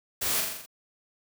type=noise with echo; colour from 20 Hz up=white; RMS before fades=-29 dBFS; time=0.21-0.41 s; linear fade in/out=10 ms; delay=42 ms; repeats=6; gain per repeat=-3 dB; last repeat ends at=0.662 s; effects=none